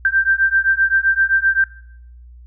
sine beating tone pair, 1567 / 1574.7 Hz, G6 / G6, -1 / +7 cents, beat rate 7.7 Hz, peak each -16 dBFS, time 0.05-1.64 s, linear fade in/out 2 ms, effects noise-tail reverb RT60 0.7 s tail -20 dB re dry + added 60 Hz sine -38 dBFS peak until 2.46 s

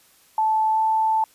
sine tone with pitch glide, 874 to 880.1 Hz, A5 to A5, -12 to 0 cents, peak -17 dBFS, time 0.38-1.24 s, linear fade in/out 2 ms, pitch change +12 cents, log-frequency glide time 0.72-0.78 s, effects white hiss -56 dBFS RMS until 1.34 s + resampled to 32000 Hz

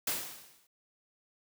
white noise with exponential decay, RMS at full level -30 dBFS, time 0.07-0.67 s, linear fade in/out 5 ms, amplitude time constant 130 ms, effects high-pass 100 Hz 12 dB/octave

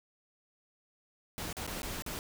pink noise with dropouts, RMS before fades -39 dBFS, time 1.38-2.19 s, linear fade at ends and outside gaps 0 ms, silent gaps 1.528-1.568 / 1.666-1.676 / 1.819-1.831 / 2.022-2.063 s, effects none

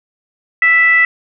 sine tone with frequency modulation, 1977 Hz, B6, 1 cent sharp, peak -7 dBFS, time 0.62-1.05 s, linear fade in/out 2 ms, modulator 650 Hz, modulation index 0.44, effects none

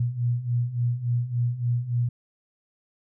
sine beating tone pair, 118.5 / 122 Hz, A#2 / B2, +29 / -21 cents, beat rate 3.5 Hz, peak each -28 / -24 dBFS, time 0-2.09 s, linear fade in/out 5 ms, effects none

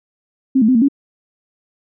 sine tone with pitch steps, 264.5 / 217.5 / 257.9 / 227.4 / 278.6 Hz, C4 / A3 / C4 / A#3 / C#4, +19 / -20 / -25 / -43 / +9 cents, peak -9 dBFS, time 0.55-0.885 s, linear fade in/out 10 ms, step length 67 ms, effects none

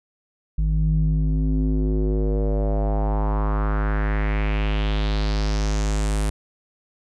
square tone with low-pass filter sweep, 52 Hz, G#1, 3 cents sharp, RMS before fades -21 dBFS, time 0.58-6.3 s, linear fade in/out 5 ms, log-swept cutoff 120 to 9800 Hz, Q 3.1, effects none

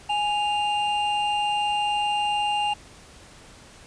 triangle tone pair together, 830.6 / 2792 Hz, G#5 / F7, 0 / -1 cents, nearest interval octave + major sixth, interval 2099 cents, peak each -21 / -26 dBFS, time 0.09-2.74 s, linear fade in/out 10 ms, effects pink hiss -48 dBFS RMS until 3.86 s + resampled to 22050 Hz

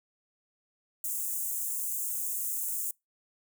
white high-pass noise, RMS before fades -33 dBFS, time 1.04-2.91 s, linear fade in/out 2 ms, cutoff 6900 Hz, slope 48 dB/octave, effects noise-tail reverb RT60 0.2 s tail -26 dB re dry

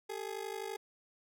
30% pulse ring-modulated tone, 417.9 Hz, G#4, 11 cents sharp, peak -33 dBFS, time 0.09-0.77 s, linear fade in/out 10 ms, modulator 25.9 Hz, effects none

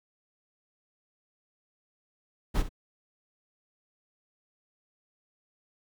brown noise with echo, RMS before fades -24 dBFS, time 2.54-2.63 s, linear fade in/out 20 ms, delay 62 ms, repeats 1, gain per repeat -13 dB, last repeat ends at 2.692 s, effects none

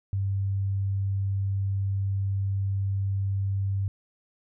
sine tone, 98 Hz, G2, in tune, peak -24 dBFS, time 0.13-3.88 s, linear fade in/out 0 ms, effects none

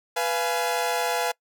sawtooth tone cluster, 493.5 / 689 / 840 Hz, B4 / F5 / G#5, -1 / -24 / +19 cents, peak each -24 dBFS, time 0.16-1.32 s, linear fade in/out 10 ms, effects noise-tail reverb RT60 0.1 s tail -24 dB re dry

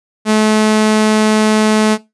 sawtooth tone, 215.6 Hz, A3, 35 cents flat, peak -5 dBFS, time 0.25-1.98 s, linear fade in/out 50 ms, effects noise-tail reverb RT60 0.2 s tail -18 dB re dry + resampled to 24000 Hz

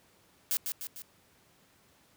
blue noise with echo, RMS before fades -29 dBFS, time 0.51-0.57 s, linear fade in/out 0 ms, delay 150 ms, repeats 3, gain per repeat -5 dB, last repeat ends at 1.02 s, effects pink hiss -64 dBFS RMS until 2.16 s + high-pass 80 Hz 12 dB/octave

